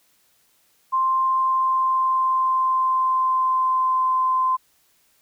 sine tone with pitch glide, 1050 to 1034.9 Hz, C6 to C6, +6 to -19 cents, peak -17 dBFS, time 0.92-4.57 s, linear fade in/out 20 ms, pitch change -25 cents, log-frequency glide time 1.11-4.06 s, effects white hiss -62 dBFS RMS until 5.21 s

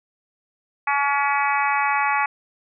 harmonic tone with a mistuned harmonic, 283.1 Hz, C#4, 37 cents sharp, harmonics 3 / 4 / 5 / 6 / 7 / 8 / 9, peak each -22 / -24 / -28 / -30 / -27 / -28 / -30 dBFS, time 0.87-2.26 s, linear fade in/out 5 ms, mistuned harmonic 7, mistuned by -17 cents, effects none

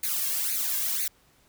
blue noise with flanger, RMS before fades -28 dBFS, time 0.03-1.08 s, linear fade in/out 5 ms, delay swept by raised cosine 0.46 to 1.86 ms, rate 2 Hz, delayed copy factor +0.85, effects pink hiss -62 dBFS RMS until 1.48 s

